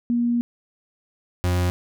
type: tone pair in turn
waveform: sine / 40% pulse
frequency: 238.2 / 89.22 Hz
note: A#3 / F2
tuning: +38 / +38 cents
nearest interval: octave + perfect fourth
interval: 1700 cents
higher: first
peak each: -18 dBFS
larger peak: neither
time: 0.1-0.41 / 1.44-1.7 s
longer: first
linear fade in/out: 0 ms
effects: none